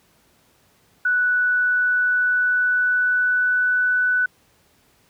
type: tone with pitch glide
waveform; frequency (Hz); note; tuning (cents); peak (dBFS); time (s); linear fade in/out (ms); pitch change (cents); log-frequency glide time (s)
sine; 1480 to 1492; F#6 to F#6; 0 to +14; -16; 1.05-4.26; 5; +14; 1.29-3.99
effects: pink hiss -59 dBFS RMS until 5.09 s + high-pass 60 Hz 12 dB/octave